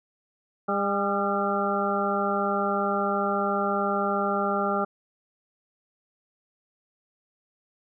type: harmonic tone with a mistuned harmonic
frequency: 200.7 Hz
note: G3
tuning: 41 cents sharp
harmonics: 1 / 2 / 3 / 4 / 6 / 7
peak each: -30 / -30 / -30 / -30 / -30 / -30 dBFS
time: 0.68-4.85 s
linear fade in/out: 10 ms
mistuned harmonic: 7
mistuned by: -47 cents
effects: none